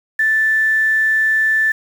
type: tone with quantisation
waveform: sine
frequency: 1760 Hz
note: A6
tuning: in tune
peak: -12 dBFS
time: 0.19-1.72 s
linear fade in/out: 5 ms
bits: 6
effects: none